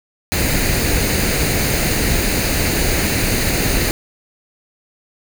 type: noise with comb filter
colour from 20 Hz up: pink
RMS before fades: -17 dBFS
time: 0.32-3.91 s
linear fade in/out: 0 ms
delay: 0.45 ms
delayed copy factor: +0.55
effects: none